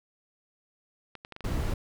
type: clicks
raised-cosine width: 0.3 ms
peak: -26 dBFS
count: 6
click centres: 1.153 / 1.249 / 1.323 / 1.364 / 1.407 / 1.451 s
type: noise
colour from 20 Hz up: brown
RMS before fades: -29 dBFS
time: 1.44-1.74 s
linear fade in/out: 5 ms
effects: none